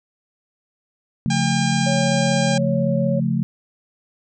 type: chord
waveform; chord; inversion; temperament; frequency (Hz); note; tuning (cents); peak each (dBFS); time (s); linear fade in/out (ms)
sine; Db augmented; none; equal; 138.59 / 174.61 / 220; Db3 / F3 / A3; 0 / 0 / 0; -22; 1.26-3.43; 0
type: harmonic tone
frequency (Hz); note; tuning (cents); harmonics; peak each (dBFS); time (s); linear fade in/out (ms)
803; G5; +41; 1 / 2 / 3 / 4 / 5 / 6 / 7 / 8 / 9 / 10; -26 / -29 / -31 / -32 / -33 / -34 / -34 / -35 / -36 / -36; 1.3-2.58; 5
type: tone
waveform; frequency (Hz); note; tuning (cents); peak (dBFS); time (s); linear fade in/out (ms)
sine; 554.4; C#5; 0; -22; 1.86-3.2; 10
effects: none